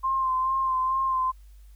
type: tone with vibrato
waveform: sine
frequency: 1049 Hz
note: C6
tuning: 4 cents sharp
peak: -22 dBFS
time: 0.03-1.32 s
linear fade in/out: 20 ms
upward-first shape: sine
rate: 2.3 Hz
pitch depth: 29 cents each way
effects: added 50 Hz sine -46 dBFS peak until 1.75 s + white hiss -66 dBFS RMS until 1.75 s